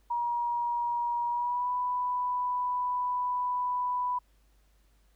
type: tone with pitch glide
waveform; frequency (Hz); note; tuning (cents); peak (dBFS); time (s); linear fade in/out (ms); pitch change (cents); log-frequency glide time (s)
sine; 953 to 990.6; A#5 to B5; +38 to +5; -27; 0.1-4.19; 10; +67; 1.28-1.7
effects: added 50 Hz sine -62 dBFS peak until 5.15 s + pink hiss -71 dBFS RMS until 5.15 s